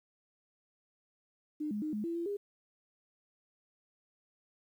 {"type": "tone with pitch steps", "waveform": "sine", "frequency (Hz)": [302, 209, 307.2, 210.9, 336.2, 339.7, 405.8], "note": ["D4", "G#3", "D#4", "G#3", "E4", "F4", "G#4"], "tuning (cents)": [48, 11, -22, 27, 34, -48, -40], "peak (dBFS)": -33, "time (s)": [1.6, 2.37], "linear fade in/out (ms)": 10, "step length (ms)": 110, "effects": ["11-bit"]}